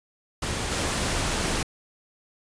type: noise with level steps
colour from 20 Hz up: pink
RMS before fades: -29 / -26 dBFS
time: 0.42-1.63 s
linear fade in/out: 5 ms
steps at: 0.71 s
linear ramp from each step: 10 ms
effects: resampled to 22050 Hz